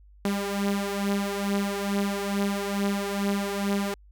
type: beating tone pair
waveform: sawtooth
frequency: 199.4 / 201.7 Hz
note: G3 / G3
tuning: +30 / +50 cents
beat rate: 2.3 Hz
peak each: -23 / -26 dBFS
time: 0.25-3.94 s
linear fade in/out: 2 ms
effects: added 50 Hz sine -50 dBFS peak until 4.11 s